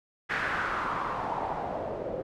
white noise with low-pass filter sweep, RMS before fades -32 dBFS, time 0.29-2.23 s, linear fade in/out 20 ms, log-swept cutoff 1800 to 510 Hz, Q 3.3, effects none

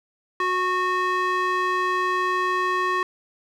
square tone with band-pass filter, 366.6 Hz, F#4, 16 cents flat, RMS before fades -23 dBFS, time 0.4-3.03 s, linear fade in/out 2 ms, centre 1400 Hz, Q 2.4, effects none

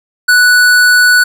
sine tone with hard clipping, 1480 Hz, F#6, in tune, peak -6 dBFS, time 0.28-1.24 s, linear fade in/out 10 ms, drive 16 dB, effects none

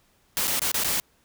white noise with dropouts, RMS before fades -25 dBFS, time 0.37-1 s, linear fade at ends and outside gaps 0 ms, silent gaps 0.472-0.478 / 0.594-0.618 / 0.716-0.743 / 0.837-0.845 s, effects pink hiss -64 dBFS RMS until 1.24 s

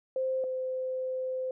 sine tone pair in turn, 522 / 516 Hz, C5 / C5, -4 / -24 cents, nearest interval unison, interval 20 cents, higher first, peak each -27 / -30 dBFS, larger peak first, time 0.16-0.44 / 0.44-1.51 s, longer second, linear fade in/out 2 ms, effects none

